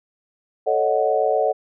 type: chord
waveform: sine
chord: D# half-diminished seventh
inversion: second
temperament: equal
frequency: 440 / 554.4 / 622.3 / 740 Hz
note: A4 / C#5 / D#5 / F#5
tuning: 0 / 0 / 0 / 0 cents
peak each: -22 dBFS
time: 0.66-1.53 s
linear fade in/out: 20 ms
effects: none